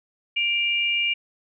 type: tone pair together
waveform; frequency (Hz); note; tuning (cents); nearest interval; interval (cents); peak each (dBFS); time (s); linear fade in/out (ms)
sine; 2359 / 2832; D7 / F7; +7 / +23; minor third; 316; -23; 0.36-1.14; 10
effects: none